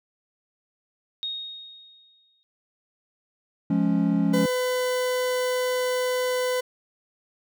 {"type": "tone with exponential decay", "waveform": "sine", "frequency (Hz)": 3729, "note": "A#7", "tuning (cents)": 0, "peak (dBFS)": -26, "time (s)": [1.23, 2.43], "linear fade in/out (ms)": 0, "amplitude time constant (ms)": 260}
{"type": "chord", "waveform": "triangle", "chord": "Db major", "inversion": "first", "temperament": "equal with one note detuned", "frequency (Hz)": [174.61, 210.2, 277.2], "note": ["F3", "Ab3", "Db4"], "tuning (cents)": [0, 21, 0], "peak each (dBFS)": -22, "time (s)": [3.7, 4.46], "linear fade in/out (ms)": 5}
{"type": "tone", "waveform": "40% pulse", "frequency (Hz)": 503, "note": "B4", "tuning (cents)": 32, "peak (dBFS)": -22, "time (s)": [4.33, 6.61], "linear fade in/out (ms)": 10}
{"effects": []}